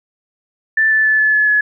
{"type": "tone with pitch steps", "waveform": "sine", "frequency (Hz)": [1765, 1751.8, 1738.7, 1725.7, 1712.8, 1700], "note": ["A6", "A6", "A6", "A6", "A6", "G#6"], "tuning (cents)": [5, -8, -21, -34, -47, 40], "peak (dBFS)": -10, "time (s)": [0.77, 1.61], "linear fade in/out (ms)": 5, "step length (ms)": 140, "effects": []}